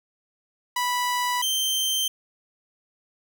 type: tone pair in turn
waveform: sawtooth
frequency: 985 / 3127 Hz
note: B5 / G7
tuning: -5 / -5 cents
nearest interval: octave + minor sixth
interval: 2000 cents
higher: second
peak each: -19 dBFS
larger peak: neither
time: 0.76-1.42 / 1.42-2.08 s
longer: neither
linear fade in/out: 5 ms
effects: none